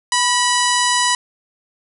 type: harmonic tone with a mistuned harmonic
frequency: 987.8 Hz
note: B5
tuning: in tune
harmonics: 1 / 2 / 3 / 4 / 5 / 6 / 7 / 8 / 9 / 10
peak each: -18 / -21 / -23 / -24 / -25 / -26 / -26 / -27 / -28 / -28 dBFS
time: 0.12-1.15 s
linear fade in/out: 2 ms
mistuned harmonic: 2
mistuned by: -44 cents
effects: none